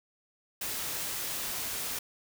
white noise, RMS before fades -35 dBFS, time 0.61-1.99 s, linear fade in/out 5 ms, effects none

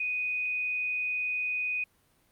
sine tone with frequency modulation, 2489 Hz, D#7, in tune, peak -28 dBFS, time 0-1.84 s, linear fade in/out 5 ms, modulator 87.9 Hz, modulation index 0.2, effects pink hiss -67 dBFS RMS until 2.31 s + Opus 48 kbps

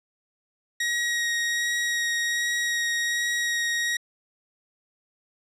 sawtooth tone with vibrato, 1890 Hz, A#6, 23 cents sharp, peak -20 dBFS, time 0.8-3.97 s, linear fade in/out 5 ms, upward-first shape sine, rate 1.3 Hz, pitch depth 10 cents each way, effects low-pass 9000 Hz 12 dB/octave

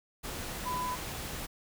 sine tone in noise, 1000 Hz, B5, 21 cents sharp, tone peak -32 dBFS, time 0.65-0.96 s, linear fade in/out 20 ms, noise pink, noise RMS -39 dBFS, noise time 0.23-1.47 s, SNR +4 dB, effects none

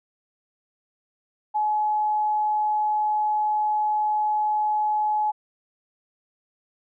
sine tone, 849 Hz, G#5, 38 cents sharp, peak -20 dBFS, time 1.54-5.32 s, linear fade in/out 20 ms, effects none

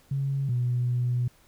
sine tone pair in turn, 137.6 / 122.86 Hz, C#3 / B2, -12 / -9 cents, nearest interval major second, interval 197 cents, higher first, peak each -24 / -22 dBFS, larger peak second, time 0.11-0.49 / 0.49-1.28 s, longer second, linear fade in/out 5 ms, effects tanh soft clip ceiling -18 dBFS + pink hiss -60 dBFS RMS until 1.47 s

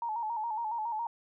sine tone with vibrato, 898 Hz, A5, 35 cents sharp, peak -31 dBFS, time 0.02-1.07 s, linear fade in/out 2 ms, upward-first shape square, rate 7.2 Hz, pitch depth 72 cents each way, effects none

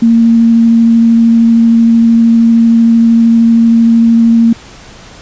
sine tone with vibrato, 229.9 Hz, A#3, 24 cents flat, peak -3 dBFS, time 0.02-4.53 s, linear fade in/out 5 ms, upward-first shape sine, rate 13 Hz, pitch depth 9 cents each way, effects pink hiss -34 dBFS RMS until 5.21 s + resampled to 16000 Hz

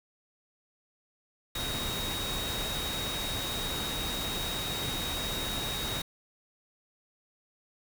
sine tone in noise, 3769 Hz, A#7, 18 cents sharp, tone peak -35 dBFS, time 1.55-6.02 s, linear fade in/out 5 ms, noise pink, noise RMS -35 dBFS, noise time 1.55-6.02 s, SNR -3 dB, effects none

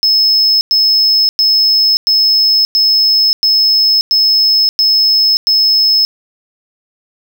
triangle tone bursts, 5200 Hz, E8, 24 cents flat, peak -6 dBFS, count 9, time 0.03-6.05 s, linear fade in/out 0 ms, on 580 ms, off 100 ms, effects none

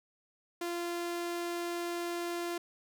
sawtooth tone, 345.4 Hz, F4, 19 cents flat, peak -30 dBFS, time 0.61-2.58 s, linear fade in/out 5 ms, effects none

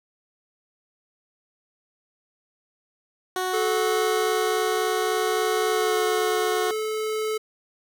15% pulse tone with pitch glide, 370 to 364.7 Hz, F#4 to F#4, 0 to -25 cents, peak -18 dBFS, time 3.36-6.71 s, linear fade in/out 2 ms, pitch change -25 cents, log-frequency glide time 5.69-5.98 s
square tone with tremolo, 433.6 Hz, A4, 25 cents flat, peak -23 dBFS, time 3.53-7.38 s, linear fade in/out 10 ms, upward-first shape triangle, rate 0.52 Hz, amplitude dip 30%
effects none

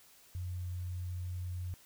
sine tone, 90 Hz, F#2, 47 cents flat, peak -36 dBFS, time 0.35-1.74 s, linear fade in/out 0 ms, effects white hiss -61 dBFS RMS until 1.85 s

